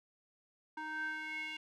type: tone with band-pass filter sweep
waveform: square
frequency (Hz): 311.1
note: D#4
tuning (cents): 0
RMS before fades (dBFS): -41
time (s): 0.77-1.57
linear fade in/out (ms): 5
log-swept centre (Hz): 1200 to 2600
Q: 6.1
effects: none